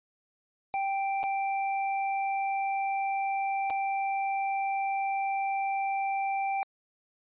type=tone with dropouts; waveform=square; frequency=784 Hz; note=G5; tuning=in tune; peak=-28 dBFS; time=0.74-6.63 s; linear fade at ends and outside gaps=0 ms; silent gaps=1.231-1.238 / 3.7-3.705 s; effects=resampled to 8000 Hz